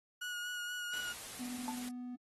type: tone with vibrato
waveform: 30% pulse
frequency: 1450 Hz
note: F#6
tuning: 35 cents flat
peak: -36 dBFS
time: 0.21-1.13 s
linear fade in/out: 10 ms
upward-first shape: sine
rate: 4.2 Hz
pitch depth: 19 cents each way
type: noise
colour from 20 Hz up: white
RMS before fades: -47 dBFS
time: 0.93-1.89 s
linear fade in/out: 2 ms
type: tone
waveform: triangle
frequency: 247.3 Hz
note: B3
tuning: 3 cents sharp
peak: -39 dBFS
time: 1.39-2.16 s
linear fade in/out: 10 ms
type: tone with exponential decay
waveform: sine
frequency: 880 Hz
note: A5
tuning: in tune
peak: -34 dBFS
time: 1.68-1.8 s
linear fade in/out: 0 ms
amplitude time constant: 26 ms
effects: AAC 32 kbps